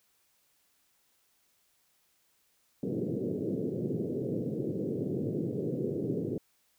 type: band-pass noise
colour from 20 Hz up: white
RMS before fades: -33 dBFS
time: 2.83-6.38 s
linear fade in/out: 2 ms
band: 110 to 470 Hz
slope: 48 dB/octave
effects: white hiss -71 dBFS RMS until 6.78 s